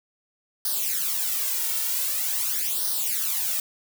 blue noise with flanger, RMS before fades -26 dBFS, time 0.65-3.6 s, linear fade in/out 2 ms, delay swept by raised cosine 0.2 to 2.2 ms, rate 0.45 Hz, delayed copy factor +0.8, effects none

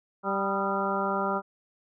harmonic tone with a mistuned harmonic, 196 Hz, G3, in tune, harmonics 1 / 2 / 3 / 4 / 5 / 6 / 7, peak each -33 / -33 / -33 / -33 / -33 / -33 / -33 dBFS, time 0.23-1.42 s, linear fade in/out 50 ms, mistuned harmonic 6, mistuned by +75 cents, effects none

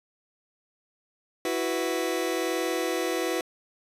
sawtooth chord, E suspended second, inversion none, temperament just, 329.6 / 370.8 / 494.4 Hz, E4 / F#4 / B4, 0 / +4 / +2 cents, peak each -26 dBFS, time 1.45-3.41 s, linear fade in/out 2 ms, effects resampled to 32000 Hz

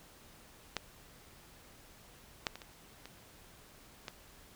clicks, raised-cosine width 0.2 ms, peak -16 / -14 / -27 / -30 / -29 / -23 dBFS, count 6, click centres 0.767 / 2.468 / 2.556 / 2.618 / 3.056 / 4.082 s, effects pink hiss -58 dBFS RMS until 4.55 s

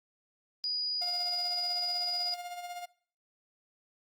sine tone, 4912 Hz, D#8, 23 cents flat, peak -30 dBFS, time 0.64-2.34 s, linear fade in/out 0 ms
45% pulse tone with tremolo, 707 Hz, F5, 21 cents sharp, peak -37 dBFS, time 1.01-2.86 s, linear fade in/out 10 ms, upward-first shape sine, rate 16 Hz, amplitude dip 55%
effects noise-tail reverb RT60 0.5 s tail -21 dB re dry + Opus 48 kbps

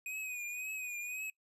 square tone with vibrato, 2489 Hz, D#7, in tune, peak -39 dBFS, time 0.06-1.3 s, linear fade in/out 2 ms, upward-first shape triangle, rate 1.9 Hz, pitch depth 67 cents each way, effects noise-tail reverb RT60 0.1 s tail -23 dB re dry + resampled to 32000 Hz

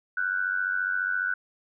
sine tone with amplitude modulation, 1488 Hz, F#6, 9 cents sharp, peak -21 dBFS, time 0.17-1.34 s, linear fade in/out 5 ms, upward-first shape sine, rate 94.6 Hz, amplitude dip 80%, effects none

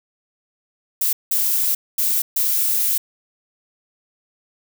violet noise bursts at uneven times, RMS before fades -19 dBFS, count 4, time 1.01-1.13 / 1.31-1.75 / 1.98-2.22 / 2.36-2.98 s, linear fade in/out 5 ms, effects none

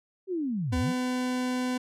sine linear two-way sweep, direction down then up, 392 to 68 to 206.8 Hz, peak -27 dBFS, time 0.27-0.94 s, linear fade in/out 50 ms, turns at 0.78 s
40% pulse tone, 251.9 Hz, B3, 34 cents sharp, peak -26 dBFS, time 0.72-1.78 s, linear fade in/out 10 ms
effects low-pass 10000 Hz 12 dB/octave

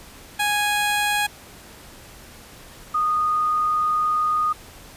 15% pulse / sine tone pair in turn, 829 / 1234.2 Hz, G#5 / D#6, -3 / -14 cents, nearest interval perfect fifth, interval 689 cents, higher second, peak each -13 / -18 dBFS, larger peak first, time 0.39-1.27 / 2.94-4.53 s, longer second, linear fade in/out 10 ms, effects pink hiss -44 dBFS RMS until 4.96 s + resampled to 32000 Hz

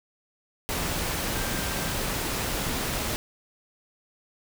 sine tone in noise, 1578 Hz, G6, 11 cents sharp, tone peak -39 dBFS, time 1.35-1.92 s, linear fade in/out 0 ms, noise pink, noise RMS -29 dBFS, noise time 0.69-3.16 s, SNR -13 dB, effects none

